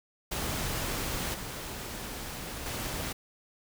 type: noise with level steps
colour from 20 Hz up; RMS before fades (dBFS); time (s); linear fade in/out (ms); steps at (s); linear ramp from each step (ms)
pink; -33 / -39 / -35; 0.31-3.13; 10; 1.34 / 2.66; 2
effects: none